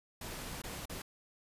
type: noise with dropouts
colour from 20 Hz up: pink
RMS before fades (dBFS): -43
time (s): 0.21-1.02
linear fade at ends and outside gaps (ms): 5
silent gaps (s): 0.619-0.637 / 0.856-0.895
effects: resampled to 32000 Hz